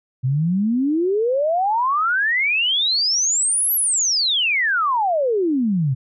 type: exponential two-way sweep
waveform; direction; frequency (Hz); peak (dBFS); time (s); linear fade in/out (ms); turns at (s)
sine; up then down; 123.6 to 12000 to 123.6; -16; 0.23-5.95; 20; 3.74
effects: none